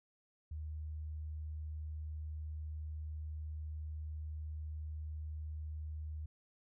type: tone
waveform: sine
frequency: 77 Hz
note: D#2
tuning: 17 cents flat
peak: -40 dBFS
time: 0.51-6.26 s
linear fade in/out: 5 ms
effects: none